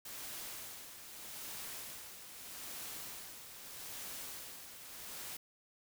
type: noise with tremolo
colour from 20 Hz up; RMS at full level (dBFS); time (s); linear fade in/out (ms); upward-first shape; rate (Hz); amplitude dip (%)
white; -45; 0.05-5.37; 5; sine; 0.8; 55
effects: none